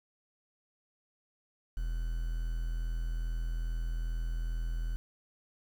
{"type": "tone with quantisation", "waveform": "triangle", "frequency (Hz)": 41.2, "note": "E1", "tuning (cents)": 0, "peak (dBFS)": -29, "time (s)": [1.77, 4.96], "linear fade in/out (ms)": 0, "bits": 9, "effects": []}